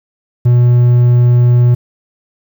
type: tone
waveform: triangle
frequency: 121.8 Hz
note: B2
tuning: 24 cents flat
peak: -3 dBFS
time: 0.45-1.75 s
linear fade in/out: 10 ms
effects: 7-bit